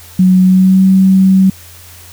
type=tone with pitch glide; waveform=sine; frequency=185 to 190.2 Hz; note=F#3 to F#3; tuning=0 to +48 cents; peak=-4 dBFS; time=0.19-1.5 s; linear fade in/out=5 ms; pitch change=+48 cents; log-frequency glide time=0.42-0.84 s; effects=added 87 Hz sine -38 dBFS peak until 2.12 s + white hiss -37 dBFS RMS until 2.12 s